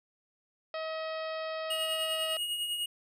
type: harmonic tone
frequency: 637 Hz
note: D#5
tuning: 41 cents sharp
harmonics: 1 / 2 / 3 / 4 / 5 / 6 / 7 / 8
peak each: -35 / -41 / -45 / -47 / -49 / -51 / -52 / -53 dBFS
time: 0.74-2.37 s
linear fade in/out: 2 ms
type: tone with tremolo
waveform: square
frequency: 2878 Hz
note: F#7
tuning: 49 cents flat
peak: -30 dBFS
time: 1.7-2.86 s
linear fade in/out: 5 ms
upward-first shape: triangle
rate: 10 Hz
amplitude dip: 50%
effects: none